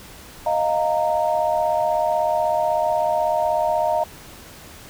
sine chord, Eb suspended second, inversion none, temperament equal with one note detuned, 622.3 / 698.5 / 923.8 Hz, Eb5 / F5 / Bb5, 0 / 0 / -16 cents, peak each -21 / -22 / -23 dBFS, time 0.46-4.04 s, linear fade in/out 5 ms, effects pink hiss -42 dBFS RMS until 4.89 s

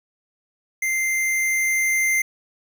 square tone with level ramp, 2088 Hz, C7, 4 cents flat, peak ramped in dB -21 to -18 dBFS, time 0.82-2.22 s, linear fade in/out 5 ms, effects none

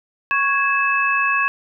sine tone cluster, 1107 / 1659 / 2606 Hz, C#6 / G#6 / E7, -3 / -2 / -20 cents, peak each -20 dBFS, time 0.31-1.48 s, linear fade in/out 0 ms, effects none

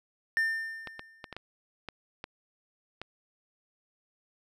triangle tone with exponential decay, 1800 Hz, A6, 39 cents sharp, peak -21 dBFS, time 0.37-1.34 s, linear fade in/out 0 ms, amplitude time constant 210 ms
clicks, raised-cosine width 0.3 ms, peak -22 dBFS, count 8, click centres 0.873 / 0.994 / 1.242 / 1.327 / 1.366 / 1.887 / 2.241 / 3.016 s
effects none

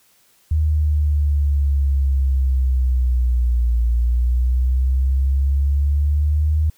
sine exponential two-way sweep, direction down then up, 77.78 to 58.27 to 77.78 Hz, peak -14 dBFS, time 0.51-6.7 s, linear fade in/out 5 ms, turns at 3.85 s, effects white hiss -57 dBFS RMS until 6.77 s

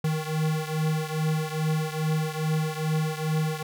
square beating tone pair, 155.56 / 157.96 Hz, D#3 / D#3, 0 / +26 cents, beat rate 2.4 Hz, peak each -27 / -30 dBFS, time 0.04-3.63 s, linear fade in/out 5 ms, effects none

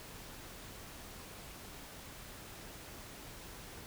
silence, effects pink hiss -50 dBFS RMS until 3.86 s

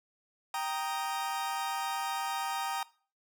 40% pulse chord, Eb major, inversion first, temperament equal, 784 / 932.3 / 1244.5 Hz, G5 / Bb5 / Eb6, 0 / 0 / 0 cents, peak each -35 / -35 / -38 dBFS, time 0.54-2.83 s, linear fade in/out 2 ms, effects noise-tail reverb RT60 0.4 s tail -20 dB re dry

